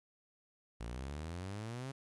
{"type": "exponential sweep", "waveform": "sawtooth", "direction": "up", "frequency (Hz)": [55, 138.59], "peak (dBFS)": -37, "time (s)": [0.8, 1.92], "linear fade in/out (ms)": 10, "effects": ["resampled to 24000 Hz", "12-bit"]}